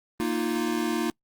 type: chord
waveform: square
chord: Bb suspended fourth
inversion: none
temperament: equal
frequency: 233.1 / 311.1 / 349.2 Hz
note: Bb3 / Eb4 / F4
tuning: 0 / 0 / 0 cents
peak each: -30 dBFS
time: 0.2-1.1 s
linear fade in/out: 0 ms
effects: noise-tail reverb RT60 0.1 s tail -26 dB re dry + Opus 24 kbps